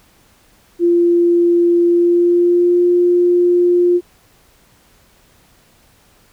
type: tone with pitch glide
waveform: sine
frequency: 345.2 to 352.5 Hz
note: F4 to F4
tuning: -20 to +16 cents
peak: -9 dBFS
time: 0.79-4.01 s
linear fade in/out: 50 ms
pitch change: +36 cents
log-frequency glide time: 1.86-2.84 s
effects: pink hiss -52 dBFS RMS until 6.32 s